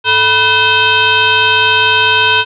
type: tone with frequency modulation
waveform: sine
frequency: 2055 Hz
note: C7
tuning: 32 cents flat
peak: -7 dBFS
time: 0.04-2.45 s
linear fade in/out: 50 ms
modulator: 539 Hz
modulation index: 2.5
effects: none